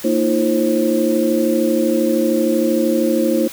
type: tone cluster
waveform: sine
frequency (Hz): 228.9 / 309.6 / 342.5 / 533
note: A#3 / D#4 / F4 / C5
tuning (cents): -31 / -9 / -34 / +32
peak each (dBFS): -19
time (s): 0.04-3.48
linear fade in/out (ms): 10
effects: white hiss -34 dBFS RMS until 3.52 s